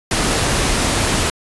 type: noise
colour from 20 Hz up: pink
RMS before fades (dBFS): -17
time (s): 0.11-1.3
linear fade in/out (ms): 2
effects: resampled to 24000 Hz